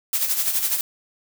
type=noise with tremolo; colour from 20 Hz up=blue; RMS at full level=-20 dBFS; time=0.13-0.81 s; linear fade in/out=2 ms; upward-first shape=sine; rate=12 Hz; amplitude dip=60%; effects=none